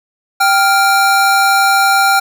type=tone pair together; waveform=square; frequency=783.5 / 1396 Hz; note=G5 / F6; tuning=-1 / -1 cents; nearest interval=minor seventh; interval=1000 cents; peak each=-12 dBFS; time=0.4-2.2 s; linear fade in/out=10 ms; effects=none